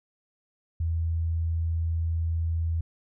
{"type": "tone", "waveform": "sine", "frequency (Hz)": 82.41, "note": "E2", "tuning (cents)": 0, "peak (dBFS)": -24, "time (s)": [0.8, 2.81], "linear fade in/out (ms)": 5, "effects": []}